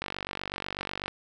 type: click train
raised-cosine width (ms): 0.3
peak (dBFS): -16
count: 52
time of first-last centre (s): 0.02-1.08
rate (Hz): 48.1
effects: none